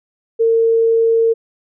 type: tone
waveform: sine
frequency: 455.3 Hz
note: A#4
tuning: 41 cents flat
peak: -10 dBFS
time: 0.39-1.34 s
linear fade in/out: 20 ms
effects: none